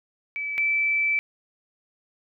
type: tone pair in turn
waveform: sine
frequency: 2302 / 2319 Hz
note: D7 / D7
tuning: -35 / -22 cents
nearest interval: unison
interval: 13 cents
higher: second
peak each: -27 / -20 dBFS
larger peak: second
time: 0.36-0.58 / 0.58-1.19 s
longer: second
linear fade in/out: 0 ms
effects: none